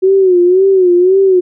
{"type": "tone with vibrato", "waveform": "sine", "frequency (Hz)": 370, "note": "F#4", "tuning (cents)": 0, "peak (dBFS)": -5, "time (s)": [0.02, 1.41], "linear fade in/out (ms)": 20, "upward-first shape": "sine", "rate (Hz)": 1.9, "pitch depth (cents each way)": 92, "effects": []}